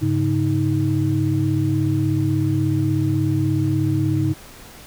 sine tone cluster, 103.5 / 140 / 314.1 Hz, G#2 / C#3 / D#4, -5 / +18 / +16 cents, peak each -21 dBFS, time 0.01-4.34 s, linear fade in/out 20 ms, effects pink hiss -42 dBFS RMS until 4.86 s

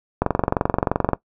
click train, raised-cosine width 1 ms, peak -3 dBFS, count 22, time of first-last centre 0.22-1.133 s, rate 23 Hz, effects noise-tail reverb RT60 0.1 s tail -18 dB re dry

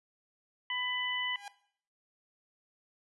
harmonic tone, 997 Hz, B5, 16 cents sharp, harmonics 1 / 2 / 3, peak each -40 / -35 / -36 dBFS, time 0.7-1.36 s, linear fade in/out 2 ms
sawtooth tone with exponential growth, 810 Hz, G#5, 43 cents flat, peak -35 dBFS, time 1.28-1.48 s, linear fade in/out 2 ms, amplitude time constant 43 ms
effects noise-tail reverb RT60 0.6 s tail -18 dB re dry + resampled to 24000 Hz

